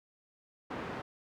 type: band-pass noise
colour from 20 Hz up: pink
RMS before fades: -40 dBFS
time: 0.7-1.02 s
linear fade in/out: 10 ms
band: 150 to 1700 Hz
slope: 12 dB/octave
effects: none